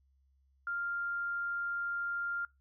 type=tone; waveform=sine; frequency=1396.9 Hz; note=F6; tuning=in tune; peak=-33 dBFS; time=0.67-2.45 s; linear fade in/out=2 ms; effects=noise-tail reverb RT60 0.2 s tail -23 dB re dry + added 67 Hz sine -67 dBFS peak until 2.6 s